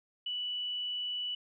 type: tone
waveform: sine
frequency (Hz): 2960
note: F#7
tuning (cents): 0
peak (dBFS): -33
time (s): 0.26-1.35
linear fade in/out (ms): 5
effects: none